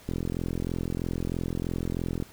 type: click train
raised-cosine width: 3 ms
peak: -17 dBFS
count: 93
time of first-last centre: 0.09-2.225 s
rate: 43.1 Hz
effects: pink hiss -52 dBFS RMS until 2.32 s